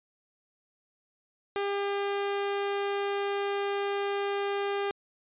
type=tone; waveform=sawtooth; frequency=401.2 Hz; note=G4; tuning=40 cents sharp; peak=-24 dBFS; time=1.56-4.91 s; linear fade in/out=0 ms; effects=resampled to 8000 Hz